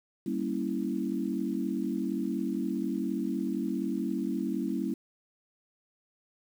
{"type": "chord", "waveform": "sine", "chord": "G diminished seventh", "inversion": "none", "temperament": "equal with one note detuned", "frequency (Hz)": [196, 233.1, 277.2, 328.3], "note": ["G3", "Bb3", "Db4", "Fb4"], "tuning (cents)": [0, 0, 0, -7], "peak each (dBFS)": -34, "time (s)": [0.26, 4.94], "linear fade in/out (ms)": 5, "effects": ["9-bit"]}